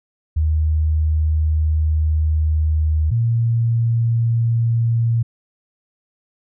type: tone pair in turn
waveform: sine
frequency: 77.78 / 115.93 Hz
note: D#2 / A#2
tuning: 0 / -9 cents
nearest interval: perfect fifth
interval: 691 cents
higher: second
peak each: -14 dBFS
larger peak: neither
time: 0.36-3.11 / 3.11-5.23 s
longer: first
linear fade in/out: 10 ms
effects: none